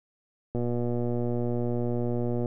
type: click train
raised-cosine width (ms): 2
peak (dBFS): -17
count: 230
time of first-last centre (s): 0.55-2.458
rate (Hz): 120
effects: none